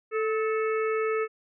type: harmonic tone with a mistuned harmonic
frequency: 440 Hz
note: A4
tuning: in tune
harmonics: 1 / 3 / 4 / 5 / 6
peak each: -25 / -32 / -39 / -37 / -43 dBFS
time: 0.11-1.28 s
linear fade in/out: 50 ms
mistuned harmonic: 3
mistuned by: -41 cents
effects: none